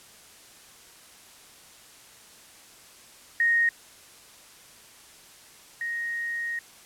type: tone pair in turn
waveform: sine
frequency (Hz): 1863 / 1869.7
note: A#6 / A#6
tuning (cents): -2 / +5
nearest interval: unison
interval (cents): 7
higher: second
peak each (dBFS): -19 / -28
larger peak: first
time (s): 3.4-3.69 / 5.81-6.59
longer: second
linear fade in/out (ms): 2
effects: white hiss -51 dBFS RMS until 6.85 s + low-pass 11000 Hz 12 dB/octave